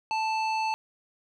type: tone with low-pass filter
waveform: square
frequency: 880 Hz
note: A5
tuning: in tune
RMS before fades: -28 dBFS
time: 0.11-0.74 s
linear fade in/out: 0 ms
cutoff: 4000 Hz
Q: 1.2
effects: none